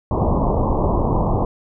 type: low-pass noise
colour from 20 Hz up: pink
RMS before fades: -18 dBFS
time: 0.11-1.45 s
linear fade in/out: 2 ms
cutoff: 1100 Hz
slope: 96 dB/octave
effects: none